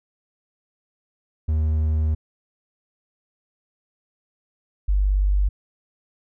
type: tone pair in turn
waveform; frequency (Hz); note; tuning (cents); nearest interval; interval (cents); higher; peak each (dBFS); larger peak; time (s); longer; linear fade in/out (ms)
triangle / sine; 77.78 / 49; D#2 / G1; 0 / 0; minor sixth; 800; first; -16; neither; 1.48-2.15 / 4.88-5.49; first; 10
effects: none